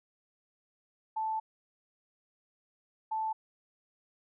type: tone bursts at uneven times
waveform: sine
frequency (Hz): 878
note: A5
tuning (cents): -4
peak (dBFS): -30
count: 2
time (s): 1.16-1.4 / 3.11-3.33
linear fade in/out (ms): 10
effects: none